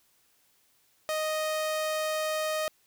sawtooth tone, 622.3 Hz, D#5, in tune, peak -24 dBFS, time 1.09-2.68 s, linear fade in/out 0 ms, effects white hiss -67 dBFS RMS until 2.86 s

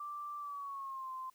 sine tone with pitch glide, 1174.7 to 1040.5 Hz, D6 to C6, 0 to -10 cents, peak -40 dBFS, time 0-1.3 s, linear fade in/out 5 ms, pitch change -210 cents, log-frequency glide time 0.38-1.11 s, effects white hiss -71 dBFS RMS until 1.34 s

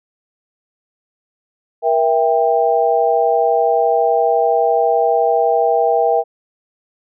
sine chord, E diminished, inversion second, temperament just, 474.7 / 659.3 / 791.1 Hz, Bb4 / E5 / G5, +31 / 0 / +16 cents, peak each -16 dBFS, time 1.82-6.24 s, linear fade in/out 50 ms, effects none

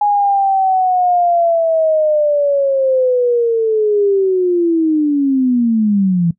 sine linear sweep, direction down, 830.6 to 164.81 Hz, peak -10 dBFS, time 0.01-6.31 s, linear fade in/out 5 ms, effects noise-tail reverb RT60 0.1 s tail -19 dB re dry

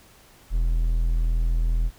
triangle tone, 41.2 Hz, E1, in tune, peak -17 dBFS, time 0.5-1.91 s, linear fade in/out 50 ms, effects pink hiss -53 dBFS RMS until 1.98 s

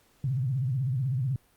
sine tone with vibrato, 130 Hz, C3, 11 cents flat, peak -25 dBFS, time 0.24-1.36 s, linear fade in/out 2 ms, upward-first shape sine, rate 16 Hz, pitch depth 170 cents each way, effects pink hiss -64 dBFS RMS until 1.56 s + Opus 48 kbps

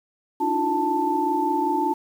sine tone cluster, 294.1 / 319.3 / 356.2 / 883 Hz, D4 / D#4 / F4 / A5, +3 / +45 / +34 / +6 cents, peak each -27 / -29 / -27 / -22 dBFS, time 0.4-1.94 s, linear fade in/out 10 ms, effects 8-bit

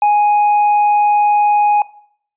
triangle tone, 830.6 Hz, G#5, in tune, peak -7 dBFS, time 0.02-1.82 s, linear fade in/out 2 ms, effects noise-tail reverb RT60 0.6 s tail -19 dB re dry + resampled to 8000 Hz

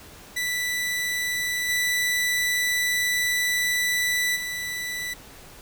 sawtooth tone with level steps, 1975.5 Hz, B6, in tune, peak -21 / -18 / -25 dBFS, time 0.36-5.14 s, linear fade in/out 10 ms, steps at 1.68 / 4.35 s, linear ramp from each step 20 ms, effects pink hiss -46 dBFS RMS until 5.61 s

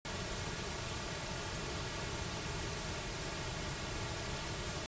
pink noise with comb filter, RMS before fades -40 dBFS, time 0.05-4.86 s, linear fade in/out 0 ms, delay 3.9 ms, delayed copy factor -0.55, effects resampled to 16000 Hz

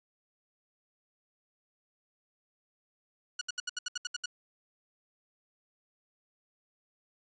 10% pulse tone bursts, 1457 Hz, F#6, 27 cents flat, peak -23 dBFS, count 10, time 3.39-4.259 s, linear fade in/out 5 ms, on 23 ms, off 71 ms, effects resampled to 16000 Hz

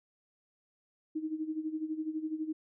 sine tone with tremolo, 313.2 Hz, D#4, 11 cents sharp, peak -30 dBFS, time 1.15-2.53 s, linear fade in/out 10 ms, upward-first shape sine, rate 12 Hz, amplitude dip 75%, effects none

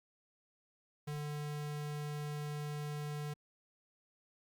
square tone, 148.2 Hz, D3, 16 cents sharp, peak -39 dBFS, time 1.07-3.34 s, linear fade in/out 10 ms, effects Opus 48 kbps

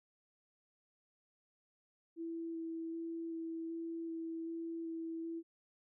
sine tone with vibrato, 329.6 Hz, E4, in tune, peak -39 dBFS, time 2.16-5.43 s, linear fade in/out 50 ms, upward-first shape square, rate 1.3 Hz, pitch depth 9 cents each way, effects none

